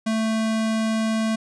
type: tone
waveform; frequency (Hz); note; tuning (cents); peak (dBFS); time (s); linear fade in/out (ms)
square; 221.3; A3; +10; -21; 0.06-1.36; 10
effects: resampled to 22050 Hz